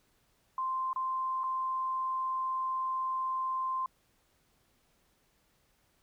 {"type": "tone with dropouts", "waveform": "sine", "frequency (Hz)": 1044, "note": "C6", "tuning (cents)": -4, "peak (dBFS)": -30, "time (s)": [0.58, 3.86], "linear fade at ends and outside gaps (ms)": 2, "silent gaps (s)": [[0.931, 0.96], [1.435, 1.439]], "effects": ["pink hiss -71 dBFS RMS until 6.02 s"]}